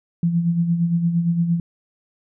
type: tone with tremolo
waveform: sine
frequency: 169.9 Hz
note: F3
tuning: 47 cents flat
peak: -14 dBFS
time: 0.23-1.6 s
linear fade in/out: 2 ms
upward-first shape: sine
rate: 8.7 Hz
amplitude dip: 55%
effects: none